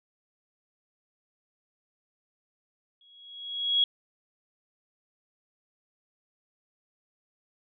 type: tone with exponential growth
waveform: sine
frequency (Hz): 3322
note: G#7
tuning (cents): 0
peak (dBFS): -18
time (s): 3.01-3.84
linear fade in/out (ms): 2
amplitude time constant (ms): 180
effects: none